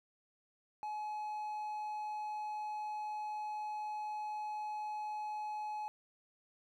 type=tone; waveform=triangle; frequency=848 Hz; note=G#5; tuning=36 cents sharp; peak=-36 dBFS; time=0.83-5.88 s; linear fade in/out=0 ms; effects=none